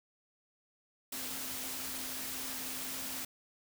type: tone in noise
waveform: sine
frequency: 260.9 Hz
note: C4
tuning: 5 cents flat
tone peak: -51 dBFS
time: 1.12-3.25 s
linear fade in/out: 5 ms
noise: white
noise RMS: -40 dBFS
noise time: 1.12-3.25 s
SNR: -14 dB
effects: none